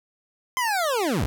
25% pulse linear sweep, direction down, 1046.5 to 35.91 Hz, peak -18 dBFS, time 0.57-1.26 s, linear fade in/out 0 ms, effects none

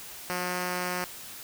5% pulse tone, 179.9 Hz, F#3, 48 cents flat, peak -18 dBFS, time 0.3-1.04 s, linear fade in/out 0 ms, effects white hiss -43 dBFS RMS until 1.43 s

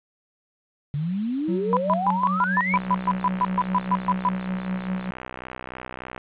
sine exponential sweep, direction up, 139.2 to 2349 Hz, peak -23 dBFS, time 0.94-2.76 s, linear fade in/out 0 ms
triangle tone with tremolo, 186 Hz, F#3, 9 cents sharp, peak -21 dBFS, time 1.48-5.11 s, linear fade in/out 5 ms, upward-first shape sine, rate 5 Hz, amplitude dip 60%
sine tone bursts, 995 Hz, B5, 13 cents sharp, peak -17 dBFS, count 16, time 1.73-4.288 s, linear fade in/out 0 ms, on 38 ms, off 130 ms
click train, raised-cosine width 0.5 ms, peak -19 dBFS, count 219, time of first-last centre 2.74-6.178 s, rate 63.4 Hz
effects resampled to 8000 Hz + 8-bit

